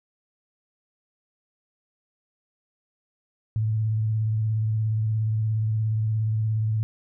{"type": "tone with vibrato", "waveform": "sine", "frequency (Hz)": 109.4, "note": "A2", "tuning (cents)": -9, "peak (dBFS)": -21, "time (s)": [3.56, 6.83], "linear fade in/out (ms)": 0, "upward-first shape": "sine", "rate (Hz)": 17, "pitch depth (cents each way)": 30, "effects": []}